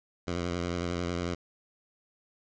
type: tone with vibrato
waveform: 10% pulse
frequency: 87.31 Hz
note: F2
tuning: in tune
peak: -22 dBFS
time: 0.27-1.35 s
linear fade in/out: 10 ms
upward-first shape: sine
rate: 11 Hz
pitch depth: 42 cents each way
effects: resampled to 16000 Hz + 9-bit